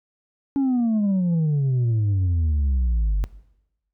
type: exponential sweep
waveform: sine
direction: down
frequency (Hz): 281.6 to 47.22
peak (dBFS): -15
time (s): 0.56-3.24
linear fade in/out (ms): 0
effects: noise-tail reverb RT60 0.9 s tail -21 dB re dry + tanh soft clip ceiling -17 dBFS